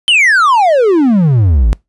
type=exponential sweep; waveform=triangle; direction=down; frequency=3136 to 48.03 Hz; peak=-4 dBFS; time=0.08-1.73 s; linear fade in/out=0 ms; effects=noise-tail reverb RT60 0.2 s tail -25 dB re dry + resampled to 24000 Hz